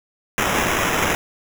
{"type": "noise with sample-and-hold", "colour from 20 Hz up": "blue", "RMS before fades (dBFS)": -20, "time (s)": [0.38, 1.15], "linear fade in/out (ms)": 0, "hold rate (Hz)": 4410, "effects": []}